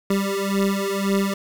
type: beating tone pair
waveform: 25% pulse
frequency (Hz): 196 / 197.9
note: G3 / G3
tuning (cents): 0 / +17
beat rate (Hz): 1.9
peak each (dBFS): -19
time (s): 0.1-1.34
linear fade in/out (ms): 5
effects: 7-bit